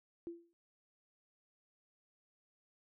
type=tone with exponential decay; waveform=sine; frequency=340 Hz; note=F4; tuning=46 cents flat; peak=-38 dBFS; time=0.27-0.53 s; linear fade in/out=0 ms; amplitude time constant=55 ms; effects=none